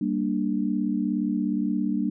sine chord, G minor, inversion none, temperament equal with one note detuned, 196 / 233.1 / 295.2 Hz, G3 / Bb3 / D4, 0 / 0 / +9 cents, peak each -27 dBFS, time 0.01-2.1 s, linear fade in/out 5 ms, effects none

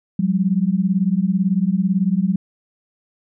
sine beating tone pair, 180 / 198 Hz, F#3 / G3, -47 / +18 cents, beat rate 18 Hz, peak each -18 dBFS, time 0.19-2.36 s, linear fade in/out 5 ms, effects none

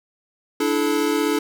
square chord, D suspended second, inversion none, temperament equal with one note detuned, 293.7 / 329.6 / 431.2 Hz, D4 / E4 / A4, 0 / 0 / -35 cents, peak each -23 / -25 / -23 dBFS, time 0.6-1.39 s, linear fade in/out 5 ms, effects none

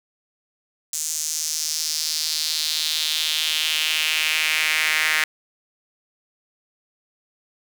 sawtooth tone with high-pass filter sweep, 155.7 Hz, D#3, 2 cents sharp, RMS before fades -23 dBFS, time 0.93-5.24 s, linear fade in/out 2 ms, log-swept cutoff 7000 to 1900 Hz, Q 2.9, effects none

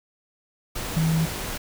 sine tone in noise, 161.1 Hz, E3, 39 cents flat, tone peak -19 dBFS, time 0.96-1.26 s, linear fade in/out 10 ms, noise pink, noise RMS -31 dBFS, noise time 0.75-1.58 s, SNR +9 dB, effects none

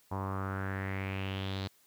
sawtooth tone with low-pass filter sweep, 96.4 Hz, G2, 28 cents flat, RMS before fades -36 dBFS, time 0.11-1.68 s, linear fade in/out 10 ms, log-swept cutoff 950 to 4200 Hz, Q 4.5, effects white hiss -66 dBFS RMS until 1.86 s

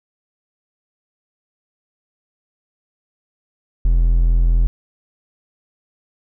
triangle tone, 42.16 Hz, E1, 40 cents sharp, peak -9 dBFS, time 3.85-4.67 s, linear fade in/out 0 ms, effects none

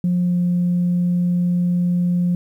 sine tone with pitch glide, 177.7 to 176.57 Hz, F3 to F3, +30 to +19 cents, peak -14 dBFS, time 0.04-2.35 s, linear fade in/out 2 ms, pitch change -11 cents, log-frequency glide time 0.23-0.37 s, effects tanh soft clip ceiling -12 dBFS + 9-bit

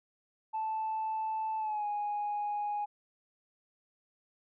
sine tone with pitch glide, 877 to 828.7 Hz, A5 to G#5, -6 to -4 cents, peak -30 dBFS, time 0.53-2.86 s, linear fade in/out 20 ms, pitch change -98 cents, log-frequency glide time 1.58-1.86 s, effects tanh soft clip ceiling -28 dBFS

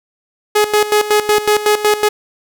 sawtooth tone with tremolo, 420.6 Hz, G#4, 22 cents sharp, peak -5 dBFS, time 0.55-2.09 s, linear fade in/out 10 ms, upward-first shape square, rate 5.4 Hz, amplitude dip 75%, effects none

